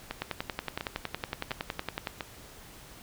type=two click trains; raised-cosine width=0.3 ms; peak=-15 / -17 dBFS; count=21 / 4; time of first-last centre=0.22-2.072 / 0.11-2.208 s; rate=10.8 / 1.43 Hz; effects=pink hiss -50 dBFS RMS until 3.02 s